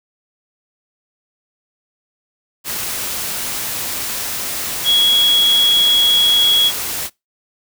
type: tone in noise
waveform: sine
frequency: 3331 Hz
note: G#7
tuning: 4 cents sharp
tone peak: -10 dBFS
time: 4.84-6.72 s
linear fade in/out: 50 ms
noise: white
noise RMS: -23 dBFS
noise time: 2.64-7.1 s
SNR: +10 dB
effects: noise-tail reverb RT60 0.2 s tail -23 dB re dry